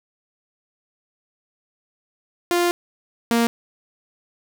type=tone pair in turn; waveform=sawtooth; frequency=349.2 / 233.1 Hz; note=F4 / A#3; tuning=0 / 0 cents; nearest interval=perfect fifth; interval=700 cents; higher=first; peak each=-13 / -12 dBFS; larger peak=second; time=2.51-2.71 / 3.31-3.47 s; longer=first; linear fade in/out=0 ms; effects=none